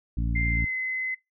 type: harmonic tone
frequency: 57.3 Hz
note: A#1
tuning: 29 cents flat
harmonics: 1 / 2 / 3 / 4 / 5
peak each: -25 / -31 / -35 / -37 / -39 dBFS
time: 0.17-0.65 s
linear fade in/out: 5 ms
type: tone with pitch glide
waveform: sine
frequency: 2093 to 2042 Hz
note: C7 to C7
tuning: 0 to -43 cents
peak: -26 dBFS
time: 0.35-1.15 s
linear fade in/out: 10 ms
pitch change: -43 cents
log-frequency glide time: 0.49-0.74 s
effects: noise-tail reverb RT60 0.2 s tail -23 dB re dry